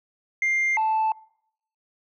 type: tone pair in turn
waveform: sine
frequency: 2100 / 877.3 Hz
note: C7 / A5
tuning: +6 / -5 cents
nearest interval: octave + minor third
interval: 1511 cents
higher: first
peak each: -18 dBFS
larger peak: neither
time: 0.42-0.77 / 0.77-1.12 s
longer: neither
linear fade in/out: 2 ms
effects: noise-tail reverb RT60 0.7 s tail -24 dB re dry + tanh soft clip ceiling -18 dBFS